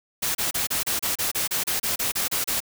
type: noise bursts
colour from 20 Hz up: white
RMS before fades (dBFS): -25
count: 15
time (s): 0.22-2.604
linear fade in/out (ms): 10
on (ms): 130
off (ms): 31
effects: none